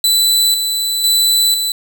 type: tone with tremolo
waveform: sawtooth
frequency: 3989 Hz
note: B7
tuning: 17 cents sharp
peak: -7 dBFS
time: 0.04-1.72 s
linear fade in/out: 2 ms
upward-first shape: square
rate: 1 Hz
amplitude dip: 45%
effects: none